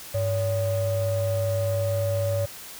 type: ring-modulated tone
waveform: triangle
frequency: 334.8 Hz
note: E4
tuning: 27 cents sharp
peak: -16 dBFS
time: 0.14-2.46 s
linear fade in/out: 10 ms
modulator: 233 Hz
effects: tanh soft clip ceiling -16 dBFS + white hiss -41 dBFS RMS until 2.79 s